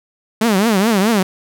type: tone with vibrato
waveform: sawtooth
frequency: 209.5 Hz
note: G#3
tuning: 15 cents sharp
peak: -8 dBFS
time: 0.41-1.23 s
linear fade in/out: 5 ms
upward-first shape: triangle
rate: 4.7 Hz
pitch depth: 240 cents each way
effects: none